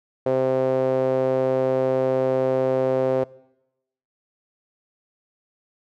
sawtooth tone with band-pass filter, 130.81 Hz, C3, in tune, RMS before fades -21 dBFS, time 0.26-3.24 s, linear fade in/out 5 ms, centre 510 Hz, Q 3.7, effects noise-tail reverb RT60 0.9 s tail -22 dB re dry

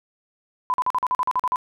sine tone bursts, 1005 Hz, B5, 30 cents sharp, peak -18 dBFS, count 11, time 0.7-1.559 s, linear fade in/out 0 ms, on 39 ms, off 43 ms, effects none

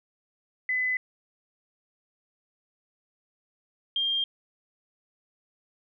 sine tone pair in turn, 2012 / 3202 Hz, B6 / G7, +32 / +36 cents, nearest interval minor sixth, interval 804 cents, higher second, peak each -24 dBFS, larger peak neither, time 0.69-0.97 / 3.96-4.24 s, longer neither, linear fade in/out 2 ms, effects none

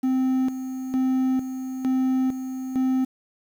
triangle tone with tremolo, 260 Hz, C4, 11 cents flat, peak -17 dBFS, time 0.03-3.05 s, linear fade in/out 10 ms, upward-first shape square, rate 1.1 Hz, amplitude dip 65%, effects 8-bit

